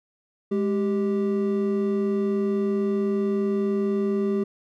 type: tone pair together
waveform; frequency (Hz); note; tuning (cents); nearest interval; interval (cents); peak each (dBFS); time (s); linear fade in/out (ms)
triangle; 207.7 / 392; G#3 / G4; 0 / 0; major seventh; 1100; -22; 0.51-4.44; 10
effects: none